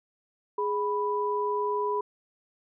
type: tone pair together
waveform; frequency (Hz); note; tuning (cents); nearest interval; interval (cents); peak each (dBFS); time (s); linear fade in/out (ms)
sine; 415.3 / 987.8; G#4 / B5; 0 / 0; octave + minor third; 1500; -28; 0.58-2.01; 5
effects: none